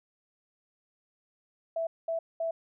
sine tone bursts, 659.3 Hz, E5, in tune, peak -28 dBFS, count 3, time 1.76-2.51 s, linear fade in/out 5 ms, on 110 ms, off 210 ms, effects none

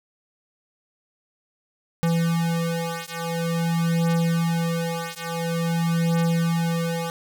square beating tone pair, 167 / 167.48 Hz, E3 / E3, +23 / +28 cents, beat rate 0.48 Hz, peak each -25 dBFS, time 2.03-7.1 s, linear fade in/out 0 ms, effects none

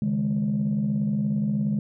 sine chord, C# suspended second, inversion none, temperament equal, 138.59 / 155.56 / 207.7 Hz, C#3 / D#3 / G#3, 0 / 0 / 0 cents, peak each -28 / -28 / -22 dBFS, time 0.02-1.79 s, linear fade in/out 2 ms, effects tanh soft clip ceiling -17 dBFS

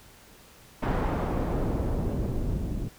pink noise with low-pass filter sweep, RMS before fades -28 dBFS, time 0.82-2.89 s, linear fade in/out 10 ms, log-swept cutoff 1300 to 220 Hz, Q 0.71, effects pink hiss -53 dBFS RMS until 2.98 s

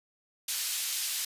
pink high-pass noise, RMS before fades -32 dBFS, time 0.48-1.25 s, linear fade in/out 5 ms, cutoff 3600 Hz, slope 12 dB/octave, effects resampled to 32000 Hz

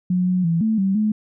sine tone with pitch steps, 181.1 / 182.5 / 166.5 / 220.1 / 193.1 / 214 Hz, F#3 / F#3 / E3 / A3 / G3 / A3, -37 / -24 / +18 / +1 / -26 / -48 cents, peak -16 dBFS, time 0.1-1.12 s, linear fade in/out 5 ms, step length 170 ms, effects none

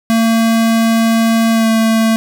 square tone with pitch glide, 226.7 to 223.7 Hz, A#3 to A3, -48 to +29 cents, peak -10 dBFS, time 0.1-2.16 s, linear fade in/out 0 ms, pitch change -23 cents, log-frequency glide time 1.52-1.68 s, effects none

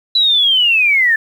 sine linear sweep, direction down, 3984 to 1734 Hz, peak -9 dBFS, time 0.15-1.16 s, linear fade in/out 5 ms, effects 7-bit

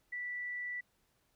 sine tone, 1965 Hz, B6, 9 cents flat, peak -37 dBFS, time 0.12-0.81 s, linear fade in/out 10 ms, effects pink hiss -75 dBFS RMS until 1.35 s

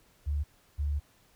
sine tone pair in turn, 72.9 / 72.63 Hz, D2 / D2, -12 / -19 cents, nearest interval unison, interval 7 cents, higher first, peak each -27 dBFS, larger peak neither, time 0.26-0.44 / 0.78-1 s, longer second, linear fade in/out 20 ms, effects pink hiss -64 dBFS RMS until 1.35 s

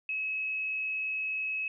sine tone with frequency modulation, 2571 Hz, E7, 44 cents flat, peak -30 dBFS, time 0.09-1.68 s, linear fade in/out 2 ms, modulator 83.1 Hz, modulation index 0.27, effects none

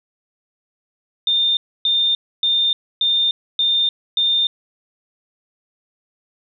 sine tone bursts, 3617 Hz, A7, 47 cents sharp, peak -14 dBFS, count 6, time 1.27-4.47 s, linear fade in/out 2 ms, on 300 ms, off 280 ms, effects none

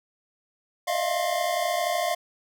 square tone cluster, 605 / 629 / 666 / 699 / 1064 Hz, D#5 / D#5 / E5 / F5 / C6, -49 / +19 / +18 / +1 / +29 cents, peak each -33 / -33 / -35 / -27 / -34 dBFS, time 0.87-2.15 s, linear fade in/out 10 ms, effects none

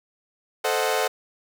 sawtooth chord, A diminished seventh, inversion none, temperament equal, 440 / 523.3 / 622.3 / 740 Hz, A4 / C5 / Eb5 / Gb5, 0 / 0 / 0 / 0 cents, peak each -22 / -23 / -25 / -23 dBFS, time 0.64-1.08 s, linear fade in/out 10 ms, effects none

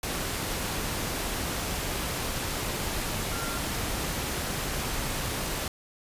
sine tone in noise, 1380 Hz, F6, 21 cents flat, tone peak -38 dBFS, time 3.32-3.58 s, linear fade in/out 2 ms, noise pink, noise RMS -31 dBFS, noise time 0.03-5.68 s, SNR -10 dB, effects resampled to 32000 Hz

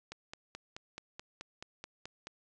click train, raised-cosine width 0.2 ms, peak -26 dBFS, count 11, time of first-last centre 0.12-2.271 s, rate 4.65 Hz, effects resampled to 22050 Hz

